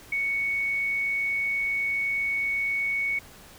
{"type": "tone", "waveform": "sine", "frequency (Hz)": 2223, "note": "C#7", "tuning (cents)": 4, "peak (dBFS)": -24, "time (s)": [0.12, 3.19], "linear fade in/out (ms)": 5, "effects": ["pink hiss -49 dBFS RMS until 3.58 s"]}